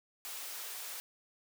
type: high-pass noise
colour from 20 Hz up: white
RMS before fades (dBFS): -43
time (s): 0.25-1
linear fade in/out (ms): 0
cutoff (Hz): 540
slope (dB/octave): 12
effects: none